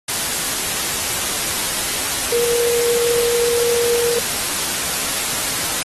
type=tone in noise; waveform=sine; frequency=474.7 Hz; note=A#4; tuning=31 cents sharp; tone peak=-16 dBFS; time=2.32-4.19 s; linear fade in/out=5 ms; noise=white; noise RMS=-21 dBFS; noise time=0.08-5.83 s; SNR=+2 dB; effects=AAC 32 kbps